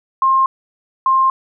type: tone pair in turn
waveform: sine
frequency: 1063 / 1058 Hz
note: C6 / C6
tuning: +27 / +19 cents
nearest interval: unison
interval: 8 cents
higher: first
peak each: -10 dBFS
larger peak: neither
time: 0.22-0.46 / 1.06-1.3 s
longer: neither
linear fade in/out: 2 ms
effects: none